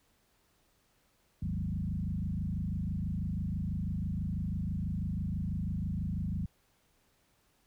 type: tone with frequency modulation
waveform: sine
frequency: 128.9 Hz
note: C3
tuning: 26 cents flat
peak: -31 dBFS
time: 1.42-6.46 s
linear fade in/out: 5 ms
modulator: 26.1 Hz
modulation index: 2.9
effects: pink hiss -71 dBFS RMS until 7.66 s